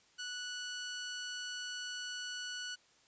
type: tone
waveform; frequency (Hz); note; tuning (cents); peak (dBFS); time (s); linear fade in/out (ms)
15% pulse; 1476; F#6; -5; -33; 0.18-2.76; 20
effects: white hiss -67 dBFS RMS until 3.07 s + resampled to 16000 Hz